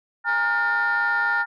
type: tone cluster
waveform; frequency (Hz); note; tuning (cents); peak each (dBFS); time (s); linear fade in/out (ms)
sine; 820 / 924 / 1417 / 1804; G#5 / A#5 / F6 / A6; -22 / -16 / +25 / +43; -28 / -27 / -20 / -24; 0.24-1.46; 50
effects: tanh soft clip ceiling -14 dBFS